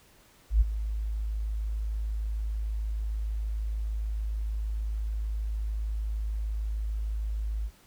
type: tone with ADSR envelope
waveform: sine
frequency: 53.3 Hz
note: G#1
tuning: 46 cents sharp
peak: -15 dBFS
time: 0.5-7.71 s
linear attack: 110 ms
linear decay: 20 ms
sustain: -13 dB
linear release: 59 ms
effects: pink hiss -59 dBFS RMS until 7.86 s